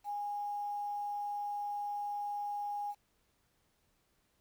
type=tone with quantisation; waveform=sine; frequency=821 Hz; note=G#5; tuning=20 cents flat; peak=-35 dBFS; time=0.04-2.95 s; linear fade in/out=50 ms; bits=10; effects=pink hiss -75 dBFS RMS until 4.4 s